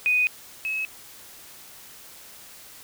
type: tone pair in turn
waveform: sine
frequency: 2489 / 2575 Hz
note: D#7 / E7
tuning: 0 / -41 cents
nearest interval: minor second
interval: 59 cents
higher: second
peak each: -18 / -25 dBFS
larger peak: first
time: 0.06-0.27 / 0.65-0.85 s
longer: first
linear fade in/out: 0 ms
effects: white hiss -46 dBFS RMS until 2.83 s